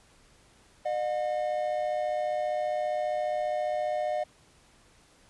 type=tone pair together; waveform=triangle; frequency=607.1 / 722 Hz; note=D#5 / F#5; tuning=-43 / -43 cents; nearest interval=minor third; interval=300 cents; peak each=-27 / -29 dBFS; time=0.85-4.24 s; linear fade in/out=10 ms; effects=pink hiss -60 dBFS RMS until 5.29 s + resampled to 24000 Hz